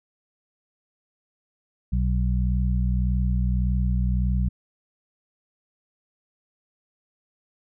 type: harmonic tone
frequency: 61.74 Hz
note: B1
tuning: in tune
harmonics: 1 / 2 / 3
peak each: -21 / -27 / -28 dBFS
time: 1.92-4.49 s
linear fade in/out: 10 ms
effects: none